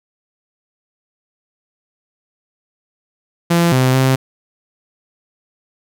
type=tone with pitch steps; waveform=sawtooth; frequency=170.5 / 129.2 / 131.7 Hz; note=F3 / C3 / C3; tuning=-41 / -21 / +12 cents; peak=-7 dBFS; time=3.5-4.16 s; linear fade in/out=10 ms; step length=220 ms; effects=none